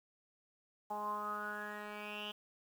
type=tone with low-pass filter sweep; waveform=10% pulse; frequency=208.8 Hz; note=G#3; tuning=10 cents sharp; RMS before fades=-42 dBFS; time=0.9-2.32 s; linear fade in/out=10 ms; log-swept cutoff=880 to 3100 Hz; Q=9.6; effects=10-bit